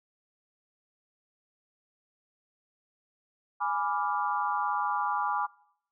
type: chord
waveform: sine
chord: G# diminished seventh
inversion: none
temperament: equal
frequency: 830.6 / 987.8 / 1174.7 / 1396.9 Hz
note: G#5 / B5 / D6 / F6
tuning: 0 / 0 / 0 / 0 cents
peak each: -31 / -32 / -31 / -37 dBFS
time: 3.6-5.47 s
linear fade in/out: 20 ms
effects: noise-tail reverb RT60 0.7 s tail -23 dB re dry